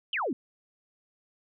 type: exponential sweep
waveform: sine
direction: down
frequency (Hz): 3269 to 221.6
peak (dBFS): -27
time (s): 0.13-0.33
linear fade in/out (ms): 2
effects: none